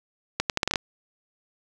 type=accelerating click train; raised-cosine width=0.2 ms; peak=-5 dBFS; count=8; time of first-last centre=0.4-0.758 s; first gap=98 ms; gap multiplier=0.77; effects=none